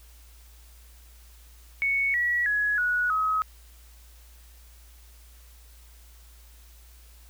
sine tone with pitch steps, 2217 / 1930 / 1680.2 / 1462.7 / 1273.3 Hz, C#7 / B6 / G#6 / F#6 / D#6, 0 / -40 / +20 / -20 / +40 cents, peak -22 dBFS, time 1.82-3.42 s, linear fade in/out 0 ms, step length 320 ms, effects added 58 Hz sine -49 dBFS peak until 7.29 s + white hiss -57 dBFS RMS until 7.29 s

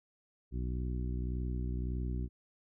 harmonic tone, 61.74 Hz, B1, in tune, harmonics 1 / 2 / 3 / 4 / 5 / 6, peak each -34 / -40 / -44 / -46 / -48 / -50 dBFS, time 0.51-2.29 s, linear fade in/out 50 ms, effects none

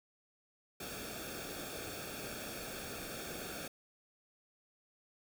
pink noise with comb filter, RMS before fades -44 dBFS, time 0.8-3.68 s, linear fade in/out 5 ms, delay 1 ms, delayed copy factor -0.75, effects none

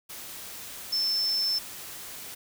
sine tone in noise, 5300 Hz, E8, 9 cents sharp, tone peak -24 dBFS, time 0.92-1.59 s, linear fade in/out 10 ms, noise white, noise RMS -41 dBFS, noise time 0.09-2.35 s, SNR +14 dB, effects none

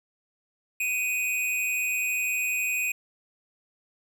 square tone with amplitude modulation, 2493 Hz, D#7, 3 cents sharp, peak -23 dBFS, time 0.8-2.92 s, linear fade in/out 5 ms, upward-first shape sine, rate 210 Hz, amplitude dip 60%, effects none

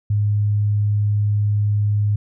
sine tone, 103.83 Hz, G#2, in tune, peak -15 dBFS, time 0.1-2.16 s, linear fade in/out 5 ms, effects none

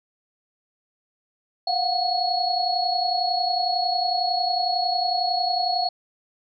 sine tone cluster, 704 / 735 / 4344 Hz, F5 / F#5 / C#8, +14 / -12 / -36 cents, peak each -25 dBFS, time 1.67-5.89 s, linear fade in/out 5 ms, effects none

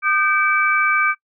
sine tone cluster, 1217 / 1551 / 2305 Hz, D#6 / G6 / D7, -39 / -19 / -33 cents, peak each -19 dBFS, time 0.02-1.15 s, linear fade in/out 50 ms, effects noise-tail reverb RT60 0.1 s tail -21 dB re dry

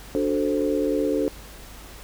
sine chord, D dominant seventh, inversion none, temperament equal, 293.7 / 370 / 440 / 523.3 Hz, D4 / F#4 / A4 / C5, 0 / 0 / 0 / 0 cents, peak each -24 / -29 / -25 / -27 dBFS, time 0.15-1.28 s, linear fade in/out 0 ms, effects added 50 Hz sine -44 dBFS peak until 2.03 s + pink hiss -44 dBFS RMS until 2.03 s

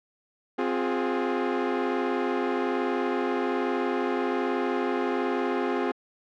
sawtooth chord, F minor, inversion second, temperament equal with one note detuned, 261.6 / 354.1 / 415.3 Hz, C4 / F4 / Ab4, 0 / +24 / 0 cents, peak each -25 dBFS, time 0.58-5.92 s, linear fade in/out 10 ms, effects low-pass 2000 Hz 12 dB/octave

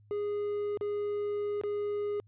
triangle tone with dropouts, 412.4 Hz, G#4, 12 cents flat, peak -28 dBFS, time 0.11-2.2 s, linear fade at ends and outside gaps 0 ms, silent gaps 0.773-0.811 / 1.613-1.636 s, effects added 104 Hz sine -57 dBFS peak until 2.27 s + resampled to 8000 Hz

